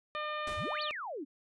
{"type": "harmonic tone", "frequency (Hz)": 604, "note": "D5", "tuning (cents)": 48, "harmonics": [1, 2, 3, 4, 5, 6, 7], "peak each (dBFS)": [-40, -37, -43, -45, -49, -48, -59], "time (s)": [0.15, 0.91], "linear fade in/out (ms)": 0}
{"type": "noise with exponential decay", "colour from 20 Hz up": "pink", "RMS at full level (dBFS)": -42, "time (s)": [0.47, 0.93], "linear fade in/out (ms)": 2, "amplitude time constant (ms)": 98}
{"type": "exponential two-way sweep", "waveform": "sine", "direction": "up then down", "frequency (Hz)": [60.1, 4699, 253.6], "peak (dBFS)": -37, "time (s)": [0.56, 1.25], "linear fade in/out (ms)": 20, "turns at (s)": 0.82}
{"effects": ["resampled to 22050 Hz"]}